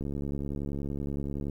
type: click train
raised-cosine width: 3 ms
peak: -22 dBFS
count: 106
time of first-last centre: 0.01-1.497 s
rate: 70.6 Hz
effects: 10-bit